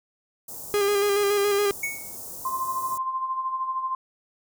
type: band-stop noise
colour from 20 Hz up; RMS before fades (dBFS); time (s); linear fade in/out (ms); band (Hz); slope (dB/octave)
white; -38; 0.48-2.98; 5; 920 to 6400; 24
type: tone with vibrato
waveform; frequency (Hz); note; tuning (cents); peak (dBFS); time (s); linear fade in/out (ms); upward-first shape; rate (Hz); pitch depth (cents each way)
45% pulse; 406; G#4; -39; -20; 0.74-1.71; 0; square; 7.1; 26
type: tone with exponential decay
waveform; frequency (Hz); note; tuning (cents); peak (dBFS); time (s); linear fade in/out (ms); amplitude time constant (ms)
square; 2217; C#7; 0; -24; 1.83-2.17; 5; 73
type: tone with tremolo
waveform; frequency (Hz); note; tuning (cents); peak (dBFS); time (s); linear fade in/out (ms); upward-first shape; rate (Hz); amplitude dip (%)
sine; 1046.5; C6; 0; -23; 2.45-3.95; 2; sine; 13; 55
effects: none